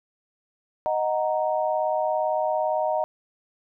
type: chord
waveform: sine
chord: D# minor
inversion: none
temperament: equal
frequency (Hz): 622.3 / 740 / 932.3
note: D#5 / F#5 / A#5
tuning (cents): 0 / 0 / 0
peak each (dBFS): -24 / -27 / -28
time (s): 0.86-3.04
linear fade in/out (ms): 0
effects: none